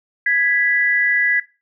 sine tone pair together, 1661.2 / 1975.5 Hz, G#6 / B6, 0 / 0 cents, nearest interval minor third, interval 300 cents, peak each -17 dBFS, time 0.26-1.4 s, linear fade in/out 5 ms, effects noise-tail reverb RT60 0.3 s tail -17 dB re dry

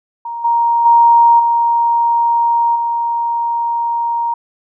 sine tone with level steps, 936 Hz, A#5, 7 cents sharp, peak -21 / -10 / -5 / -10 / -14 dBFS, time 0.25-4.34 s, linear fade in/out 5 ms, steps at 0.44 / 0.85 / 1.39 / 2.75 s, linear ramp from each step 10 ms, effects none

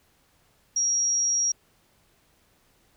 sine tone, 5660 Hz, F8, 22 cents sharp, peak -21 dBFS, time 0.76-1.52 s, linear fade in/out 5 ms, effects pink hiss -64 dBFS RMS until 2.96 s

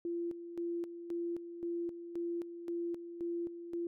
sine tone with tremolo, 342.3 Hz, F4, 35 cents flat, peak -34 dBFS, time 0.05-3.87 s, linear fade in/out 2 ms, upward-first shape square, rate 1.9 Hz, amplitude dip 65%, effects none

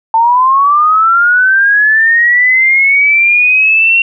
sine linear sweep, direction up, 888 to 2747 Hz, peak -5 dBFS, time 0.14-4.02 s, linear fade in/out 2 ms, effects none

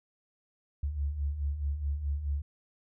sine beating tone pair, 68.2 / 72.9 Hz, C#2 / D2, -28 / -12 cents, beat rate 4.7 Hz, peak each -37 / -30 dBFS, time 0.83-2.42 s, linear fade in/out 5 ms, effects none

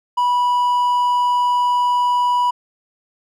triangle tone, 980 Hz, B5, 14 cents flat, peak -12 dBFS, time 0.17-2.51 s, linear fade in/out 10 ms, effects none

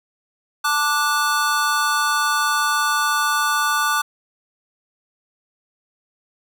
square chord, D major, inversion second, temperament just, 881 / 1174.7 / 1468.3 Hz, A5 / D6 / F#6, +2 / 0 / -14 cents, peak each -26 / -21 / -22 dBFS, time 0.64-4.02 s, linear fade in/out 10 ms, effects none

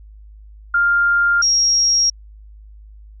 sine tone pair in turn, 1400 / 5600 Hz, F6 / F8, +4 / +4 cents, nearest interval 2 octaves, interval 2400 cents, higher second, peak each -12 dBFS, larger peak neither, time 0.74-1.42 / 1.42-2.1 s, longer neither, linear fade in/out 5 ms, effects added 52 Hz sine -38 dBFS peak until 3.2 s

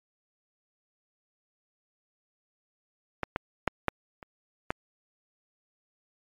clicks, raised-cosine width 0.5 ms, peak -14 / -13 / -8 / -8 / -28 / -11 dBFS, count 6, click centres 3.233 / 3.361 / 3.677 / 3.883 / 4.228 / 4.705 s, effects MP3 64 kbps

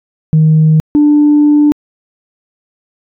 sine tone pair in turn, 156.6 / 295.6 Hz, D#3 / D4, +11 / +11 cents, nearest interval major seventh, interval 1100 cents, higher second, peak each -3 dBFS, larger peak neither, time 0.33-0.8 / 0.95-1.72 s, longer second, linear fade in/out 0 ms, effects tanh soft clip ceiling -1 dBFS

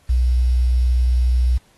sine tone with quantisation, 61.74 Hz, B1, in tune, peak -13 dBFS, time 0.09-1.58 s, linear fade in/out 10 ms, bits 7, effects pink hiss -57 dBFS RMS until 1.77 s + AAC 32 kbps

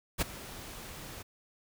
pink noise with ADSR envelope, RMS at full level -27 dBFS, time 0.18-1.23 s, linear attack 34 ms, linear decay 16 ms, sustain -18 dB, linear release 16 ms, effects none

